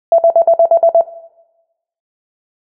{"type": "tone bursts", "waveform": "sine", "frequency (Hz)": 668, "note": "E5", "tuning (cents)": 23, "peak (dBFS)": -4, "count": 8, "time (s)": [0.12, 1.01], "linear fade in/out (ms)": 2, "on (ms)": 64, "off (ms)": 54, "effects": ["noise-tail reverb RT60 1.0 s tail -17 dB re dry"]}